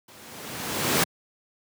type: noise with level ramp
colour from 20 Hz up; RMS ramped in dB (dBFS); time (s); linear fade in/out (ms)
pink; -49 to -19; 0.08-1.04; 5
effects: high-pass 150 Hz 12 dB/octave